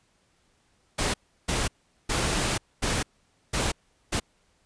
pink noise bursts at uneven times, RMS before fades -26 dBFS, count 6, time 0.98-1.14 / 1.48-1.68 / 2.09-2.58 / 2.82-3.03 / 3.53-3.72 / 4.12-4.2 s, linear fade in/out 10 ms, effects pink hiss -67 dBFS RMS until 4.65 s + resampled to 22050 Hz

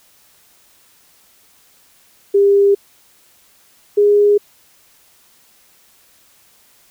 sine tone pair in turn, 400.3 / 411.3 Hz, G4 / G#4, +36 / -17 cents, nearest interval unison, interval 47 cents, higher second, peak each -8 dBFS, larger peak neither, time 2.34-2.75 / 3.97-4.38 s, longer neither, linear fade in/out 10 ms, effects white hiss -52 dBFS RMS until 6.9 s

